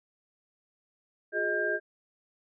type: tone cluster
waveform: sine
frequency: 359.6 / 417.2 / 624 / 1598 Hz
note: F#4 / G#4 / D#5 / G6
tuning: -49 / +8 / +5 / +33 cents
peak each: -35 / -33 / -33 / -29 dBFS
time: 1.32-1.8 s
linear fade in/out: 50 ms
effects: none